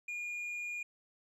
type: tone with tanh clipping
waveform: sine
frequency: 2428 Hz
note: D#7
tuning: 43 cents flat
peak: -38 dBFS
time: 0.08-0.83 s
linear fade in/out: 5 ms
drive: 4 dB
effects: none